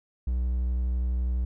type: tone with vibrato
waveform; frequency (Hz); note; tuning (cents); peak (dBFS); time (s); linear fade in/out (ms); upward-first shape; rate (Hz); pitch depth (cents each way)
triangle; 61.74; B1; 0; -22; 0.27-1.45; 5; square; 12; 13
effects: none